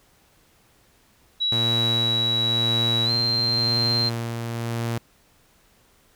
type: tone with pitch glide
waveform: sine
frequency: 3900 to 4156 Hz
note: B7 to C8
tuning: -23 to -12 cents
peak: -20 dBFS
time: 1.4-4.1 s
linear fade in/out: 20 ms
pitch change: +111 cents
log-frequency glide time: 3.05-3.11 s
type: tone with tremolo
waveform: sawtooth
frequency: 116.54 Hz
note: A#2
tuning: in tune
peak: -20 dBFS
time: 1.52-4.98 s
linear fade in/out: 0 ms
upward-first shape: sine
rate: 0.95 Hz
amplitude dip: 35%
effects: pink hiss -59 dBFS RMS until 6.15 s